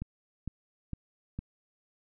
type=click train; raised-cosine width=5 ms; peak=-23 dBFS; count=4; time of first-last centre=0.02-1.39 s; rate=2.19 Hz; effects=none